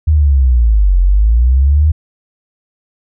sine linear two-way sweep, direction down then up, 79.1 to 43.65 to 79.1 Hz, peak -6 dBFS, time 0.07-1.92 s, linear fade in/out 10 ms, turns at 0.99 s, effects none

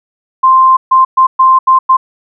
sine tone bursts at uneven times, 1046.5 Hz, C6, in tune, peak -3 dBFS, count 6, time 0.43-0.77 / 0.91-1.05 / 1.17-1.27 / 1.39-1.59 / 1.67-1.79 / 1.89-1.97 s, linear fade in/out 10 ms, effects none

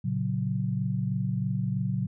sine chord, F# major, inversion first, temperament just, 115.62 / 138.75 / 185 Hz, A#2 / C#3 / F#3, -14 / +2 / 0 cents, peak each -30 dBFS, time 0.04-2.07 s, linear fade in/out 10 ms, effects none

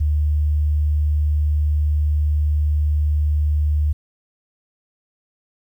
sine tone, 75 Hz, D2, 37 cents sharp, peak -15 dBFS, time 0-3.93 s, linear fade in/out 10 ms, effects 9-bit

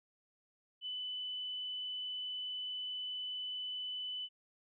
sine tone with frequency modulation, 3000 Hz, F#7, 23 cents sharp, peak -38 dBFS, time 0.81-4.29 s, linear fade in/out 50 ms, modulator 24.7 Hz, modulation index 0.69, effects none

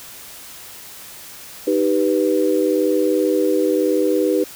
sine chord, Eb augmented, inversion none, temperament equal, 311.1 / 392 / 493.9 Hz, Eb4 / G4 / B4, 0 / 0 / 0 cents, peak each -19 dBFS, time 1.67-4.44 s, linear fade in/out 5 ms, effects white hiss -38 dBFS RMS until 4.55 s

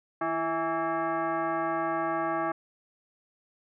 sine tone with frequency modulation, 158.8 Hz, D#3, 36 cents sharp, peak -26 dBFS, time 0.21-2.52 s, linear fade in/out 5 ms, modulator 492 Hz, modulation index 2.6, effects none

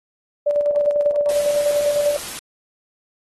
sine tone with tremolo, 584 Hz, D5, 10 cents flat, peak -14 dBFS, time 0.46-2.17 s, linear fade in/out 10 ms, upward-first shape square, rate 10 Hz, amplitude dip 40%
white noise, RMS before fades -31 dBFS, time 1.29-2.39 s, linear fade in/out 0 ms
effects AAC 32 kbps

